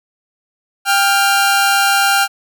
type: tone pair together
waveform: sawtooth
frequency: 792.2 / 1396.9 Hz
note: G5 / F6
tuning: +18 / 0 cents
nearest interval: minor seventh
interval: 982 cents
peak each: -10 dBFS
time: 0.85-2.28 s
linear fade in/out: 50 ms
effects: none